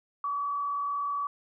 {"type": "tone with frequency modulation", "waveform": "sine", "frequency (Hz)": 1142, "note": "D6", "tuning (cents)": -49, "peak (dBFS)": -28, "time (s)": [0.24, 1.27], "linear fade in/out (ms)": 2, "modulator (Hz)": 42.1, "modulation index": 0.43, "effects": []}